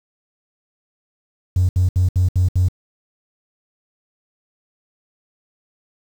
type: tone bursts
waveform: triangle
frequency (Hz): 91.1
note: F#2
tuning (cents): -26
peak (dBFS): -9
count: 6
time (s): 1.56-2.685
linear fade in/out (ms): 5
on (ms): 130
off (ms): 69
effects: tanh soft clip ceiling -9 dBFS + 7-bit